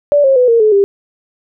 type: tone with pitch steps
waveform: sine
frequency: 580 / 538 / 499.1 / 463 / 429.5 / 398.4 Hz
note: D5 / C5 / B4 / A#4 / A4 / G4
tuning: -22 / +48 / +18 / -12 / -42 / +28 cents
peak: -6 dBFS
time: 0.12-0.84 s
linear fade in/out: 0 ms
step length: 120 ms
effects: none